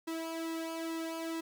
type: tone with flanger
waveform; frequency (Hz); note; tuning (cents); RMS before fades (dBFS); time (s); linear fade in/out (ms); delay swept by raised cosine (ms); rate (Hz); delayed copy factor
sawtooth; 327; E4; -14; -38; 0.07-1.41; 10; 1.7 to 2.54; 2.3; -0.75
effects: 10-bit